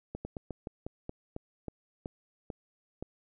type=slowing click train; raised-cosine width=2 ms; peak=-24 dBFS; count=12; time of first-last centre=0.15-3.026 s; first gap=100 ms; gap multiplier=1.18; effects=none